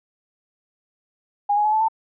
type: tone with pitch steps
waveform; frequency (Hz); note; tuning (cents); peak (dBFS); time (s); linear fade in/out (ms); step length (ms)
sine; 818 / 835.2 / 852.7 / 870.7 / 888.9; G#5 / G#5 / G#5 / A5 / A5; -26 / +10 / +45 / -18 / +17; -16; 1.49-1.885; 10; 79
effects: none